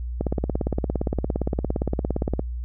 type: click train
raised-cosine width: 2 ms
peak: -10 dBFS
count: 39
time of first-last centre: 0.21-2.394 s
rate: 17.4 Hz
effects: added 60 Hz sine -27 dBFS peak until 2.64 s